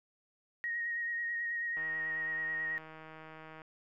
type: tone with vibrato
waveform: sine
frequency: 1877 Hz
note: A#6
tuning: 11 cents sharp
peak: -33 dBFS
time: 0.64-2.78 s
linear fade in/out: 0 ms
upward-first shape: sine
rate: 9.2 Hz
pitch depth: 21 cents each way
type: click train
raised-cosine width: 0.5 ms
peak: -35 dBFS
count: 293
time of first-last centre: 1.77-3.618 s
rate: 158 Hz
effects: none